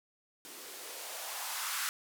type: noise with band-pass filter sweep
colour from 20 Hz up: violet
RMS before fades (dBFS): -40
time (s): 0.45-1.89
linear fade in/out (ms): 0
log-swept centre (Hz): 280 to 1400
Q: 2.5
effects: none